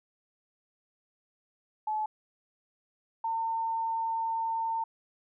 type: tone pair in turn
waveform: sine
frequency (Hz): 860 / 905.1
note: A5 / A5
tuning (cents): -40 / +49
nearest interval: minor second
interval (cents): 89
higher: second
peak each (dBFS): -28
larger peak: neither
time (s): 1.87-2.06 / 3.24-4.84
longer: second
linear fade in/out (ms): 5
effects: none